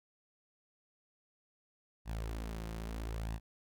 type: tone with flanger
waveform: sawtooth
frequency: 55.3 Hz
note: A1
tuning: 9 cents sharp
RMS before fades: -40 dBFS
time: 2.05-3.4 s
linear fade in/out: 50 ms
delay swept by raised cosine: 1.1 to 5.7 ms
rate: 0.78 Hz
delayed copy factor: +0.55
effects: none